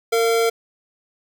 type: tone pair together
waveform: square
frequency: 457.3 / 691.3 Hz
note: A#4 / F5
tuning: -33 / -18 cents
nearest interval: perfect fifth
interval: 715 cents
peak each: -17 / -25 dBFS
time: 0.12-0.5 s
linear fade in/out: 10 ms
effects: none